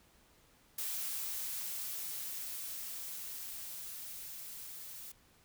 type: noise with level ramp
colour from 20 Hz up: blue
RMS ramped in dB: -38 to -48 dBFS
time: 0.78-5.12 s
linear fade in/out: 5 ms
effects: pink hiss -66 dBFS RMS until 5.44 s

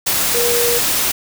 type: tone in noise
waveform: sine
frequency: 476.9 Hz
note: A#4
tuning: 39 cents sharp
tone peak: -17 dBFS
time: 0.34-0.79 s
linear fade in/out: 10 ms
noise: white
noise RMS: -17 dBFS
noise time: 0.06-1.12 s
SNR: -3 dB
effects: none

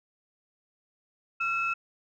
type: tone pair together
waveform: sine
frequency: 1366 / 2600 Hz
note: F6 / E7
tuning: -39 / -24 cents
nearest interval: major seventh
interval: 1115 cents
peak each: -28 dBFS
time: 1.4-1.74 s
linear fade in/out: 10 ms
effects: tanh soft clip ceiling -19 dBFS

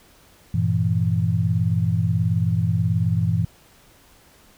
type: chord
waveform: sine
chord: E diminished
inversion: first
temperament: equal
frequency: 98 / 116.54 / 164.81 Hz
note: G2 / Bb2 / E3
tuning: 0 / 0 / 0 cents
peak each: -22 dBFS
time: 0.54-3.45 s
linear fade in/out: 5 ms
effects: pink hiss -53 dBFS RMS until 4.57 s

